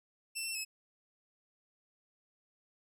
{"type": "tone with pitch steps", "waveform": "15% pulse", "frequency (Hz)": [2678, 2695, 2583], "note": ["E7", "E7", "E7"], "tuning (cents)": [27, 38, -36], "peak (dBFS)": -29, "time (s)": [0.35, 0.65], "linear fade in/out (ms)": 20, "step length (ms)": 100, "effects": []}